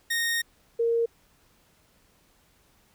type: tone pair in turn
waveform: sawtooth / sine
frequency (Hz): 1855 / 463.8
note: A#6 / A#4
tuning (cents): -9 / -9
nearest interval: 2 octaves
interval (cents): 2400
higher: first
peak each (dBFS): -21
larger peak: neither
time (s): 0.1-0.42 / 0.79-1.06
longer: first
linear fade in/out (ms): 10
effects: pink hiss -63 dBFS RMS until 2.94 s